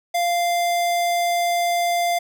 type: tone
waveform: square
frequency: 695 Hz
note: F5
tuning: 9 cents flat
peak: -19 dBFS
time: 0.14-2.19 s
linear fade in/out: 10 ms
effects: none